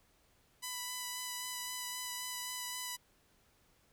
5% pulse tone with vibrato, 994 Hz, B5, 11 cents sharp, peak -27 dBFS, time 0.62-2.97 s, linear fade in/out 20 ms, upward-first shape sine, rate 3.8 Hz, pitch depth 12 cents each way, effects pink hiss -70 dBFS RMS until 3.92 s

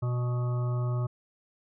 harmonic tone with a mistuned harmonic, 122.6 Hz, B2, 12 cents flat, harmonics 1 / 3 / 5 / 7 / 9 / 10, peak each -26 / -41 / -42 / -49 / -45 / -46 dBFS, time 0.02-1.07 s, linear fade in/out 10 ms, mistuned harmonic 10, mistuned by +38 cents, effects none

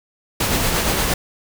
pink noise with tremolo, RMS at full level -18 dBFS, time 0.4-1.14 s, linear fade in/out 5 ms, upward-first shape sine, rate 8.6 Hz, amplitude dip 30%, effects none

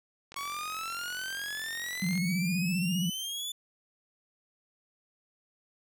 click train, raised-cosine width 0.2 ms, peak -28 dBFS, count 84, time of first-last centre 0.32-2.177 s, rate 44.7 Hz
sawtooth exponential sweep, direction up, 1108.7 to 3507 Hz, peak -31 dBFS, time 0.36-3.52 s, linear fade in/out 5 ms
sine tone with vibrato, 178.1 Hz, F3, 34 cents sharp, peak -27 dBFS, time 2.02-3.1 s, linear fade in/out 5 ms, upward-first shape square, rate 15 Hz, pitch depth 110 cents each way
effects none

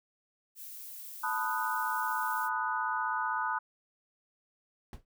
violet noise, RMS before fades -45 dBFS, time 0.55-2.5 s, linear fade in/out 50 ms
sine chord, B dominant seventh, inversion third, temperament equal with one note detuned, 880 / 995.8 / 1244.5 / 1480 Hz, A5 / B5 / D#6 / F#6, 0 / +14 / 0 / 0 cents, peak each -35 dBFS, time 1.23-3.59 s, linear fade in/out 10 ms
brown noise with exponential decay, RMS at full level -36 dBFS, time 4.93-5.05 s, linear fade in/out 1 ms, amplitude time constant 24 ms
effects none

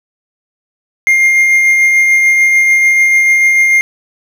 triangle tone with tremolo, 2117 Hz, C7, 20 cents sharp, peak -3 dBFS, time 1.07-3.81 s, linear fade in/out 0 ms, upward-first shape triangle, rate 6.8 Hz, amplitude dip 30%, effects none

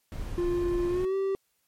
brown noise, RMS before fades -35 dBFS, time 0.12-1.05 s, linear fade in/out 0 ms
triangle tone with pitch glide, 350 to 388.3 Hz, F4 to G4, +4 to -16 cents, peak -23 dBFS, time 0.38-1.35 s, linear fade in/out 0 ms, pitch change +180 cents, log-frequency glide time 0.89-1.15 s
effects white hiss -73 dBFS RMS until 1.67 s + MP3 64 kbps

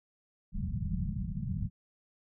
white low-pass noise, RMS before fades -34 dBFS, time 0.52-1.7 s, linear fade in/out 50 ms, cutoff 210 Hz, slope 96 dB/octave, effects none

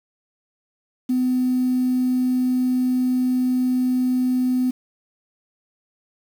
sine tone, 253 Hz, B3, 42 cents sharp, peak -16 dBFS, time 1.09-4.71 s, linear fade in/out 10 ms, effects tanh soft clip ceiling -13 dBFS + 7-bit

